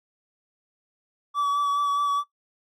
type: tone with vibrato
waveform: triangle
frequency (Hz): 1146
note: D6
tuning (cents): -43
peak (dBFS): -19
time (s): 1.34-2.24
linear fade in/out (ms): 50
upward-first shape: sine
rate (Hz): 4.8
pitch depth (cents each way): 19
effects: noise-tail reverb RT60 0.1 s tail -17 dB re dry + AAC 64 kbps